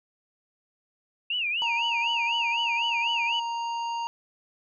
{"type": "tone with vibrato", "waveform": "sine", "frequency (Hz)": 2655, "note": "E7", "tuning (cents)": 12, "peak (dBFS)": -25, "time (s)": [1.3, 3.4], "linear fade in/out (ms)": 5, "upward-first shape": "sine", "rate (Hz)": 4, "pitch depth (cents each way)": 200}
{"type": "harmonic tone", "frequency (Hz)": 932.3, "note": "A#5", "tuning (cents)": 0, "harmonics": [1, 3, 5, 7], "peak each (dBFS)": [-28, -39, -46, -51], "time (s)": [1.62, 4.07], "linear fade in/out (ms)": 0}
{"effects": []}